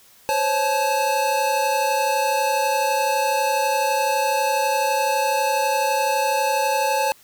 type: tone cluster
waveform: square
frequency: 518 / 550 / 867 Hz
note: C5 / C#5 / A5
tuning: -17 / -14 / -26 cents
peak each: -28 / -25 / -21 dBFS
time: 0.29-7.12 s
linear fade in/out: 0 ms
effects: white hiss -52 dBFS RMS until 7.23 s